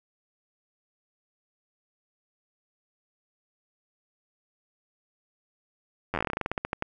slowing click train, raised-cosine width 0.5 ms, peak -13 dBFS, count 19, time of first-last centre 6.14-6.824 s, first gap 10 ms, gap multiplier 1.14, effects none

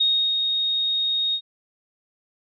sine tone with ADSR envelope, 3729 Hz, A#7, in tune, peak -16 dBFS, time 0-1.41 s, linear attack 9 ms, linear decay 330 ms, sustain -4 dB, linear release 69 ms, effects none

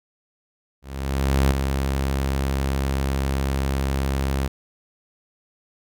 sawtooth tone with ADSR envelope, 67.7 Hz, C#2, 40 cents flat, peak -11 dBFS, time 0.82-4.48 s, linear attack 690 ms, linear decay 5 ms, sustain -6 dB, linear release 9 ms, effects none

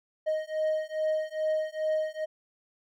triangle beating tone pair, 622.3 / 624.7 Hz, D#5 / D#5, 0 / +7 cents, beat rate 2.4 Hz, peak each -28 dBFS, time 0.26-2.26 s, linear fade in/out 20 ms, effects none

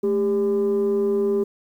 sine tone pair together, 217.3 / 399 Hz, A3 / G4, -21 / +31 cents, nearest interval major seventh, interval 1052 cents, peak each -23 / -17 dBFS, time 0.03-1.44 s, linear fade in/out 10 ms, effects tanh soft clip ceiling -15 dBFS + 9-bit

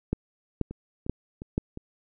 two click trains, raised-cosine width 3 ms, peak -12 / -24 dBFS, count 4 / 4, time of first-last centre 0.13-1.579 / 0.71-1.774 s, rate 2.07 / 2.82 Hz, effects none

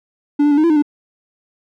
triangle tone with pitch steps, 290.5 / 294.3 / 286.9 / 308.7 / 337.4 / 305.1 / 293.6 Hz, D4 / D4 / D4 / D#4 / E4 / D#4 / D4, -19 / +4 / -40 / -14 / +40 / -34 / 0 cents, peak -8 dBFS, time 0.39-0.824 s, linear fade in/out 10 ms, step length 62 ms, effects none

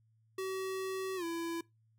square tone with pitch glide, 380 to 334.7 Hz, F#4 to E4, +46 to +26 cents, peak -36 dBFS, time 0.38-1.61 s, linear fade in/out 5 ms, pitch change -220 cents, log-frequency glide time 1.16-1.24 s, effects noise-tail reverb RT60 0.2 s tail -22 dB re dry + added 111 Hz sine -67 dBFS peak until 1.98 s

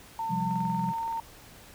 sine tone with pitch glide, 902 to 912 Hz, A5 to A#5, +43 to -38 cents, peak -29 dBFS, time 0.19-1.2 s, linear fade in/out 2 ms, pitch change +19 cents, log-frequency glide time 0.39-0.79 s
sine chord, C suspended fourth, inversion none, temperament just, 130.81 / 174.42 / 196.22 Hz, C3 / F3 / G3, 0 / -2 / +2 cents, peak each -36 / -31 / -33 dBFS, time 0.29-0.93 s, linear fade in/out 20 ms
click train, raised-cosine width 0.5 ms, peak -32 dBFS, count 15, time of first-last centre 0.51-1.174 s, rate 21.1 Hz
effects pink hiss -51 dBFS RMS until 1.74 s

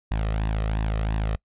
sawtooth tone with flanger, 53.7 Hz, A1, 41 cents flat, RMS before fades -25 dBFS, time 0.11-1.36 s, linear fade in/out 5 ms, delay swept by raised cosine 1.1 to 1.62 ms, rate 2.9 Hz, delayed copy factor +0.6, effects noise-tail reverb RT60 0.1 s tail -25 dB re dry + resampled to 8000 Hz

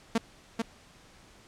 sawtooth tone with echo, 227.6 Hz, A#3, 41 cents flat, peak -19 dBFS, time 0.15-0.18 s, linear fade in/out 5 ms, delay 440 ms, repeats 1, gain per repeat -4 dB, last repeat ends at 0.62 s, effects pink hiss -56 dBFS RMS until 1.47 s + low-pass 8000 Hz 12 dB/octave

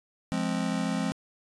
square chord, F minor, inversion none, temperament just, 174.61 / 209.5 / 261.9 Hz, F3 / Ab3 / C4, 0 / +15 / +2 cents, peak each -32 dBFS, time 0.32-1.12 s, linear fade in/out 0 ms, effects resampled to 22050 Hz

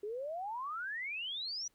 sine exponential sweep, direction up, 398.8 to 5990 Hz, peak -37 dBFS, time 0.03-1.68 s, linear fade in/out 5 ms, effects pink hiss -74 dBFS RMS until 1.74 s

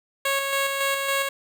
10% pulse tone with tremolo, 550 Hz, C#5, 14 cents flat, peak -13 dBFS, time 0.25-1.29 s, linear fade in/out 5 ms, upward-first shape square, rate 3.6 Hz, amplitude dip 35%, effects none

